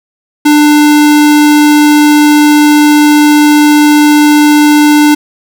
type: tone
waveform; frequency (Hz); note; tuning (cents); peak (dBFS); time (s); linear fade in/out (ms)
square; 297.5; D4; +22; -3; 0.45-5.15; 10
effects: none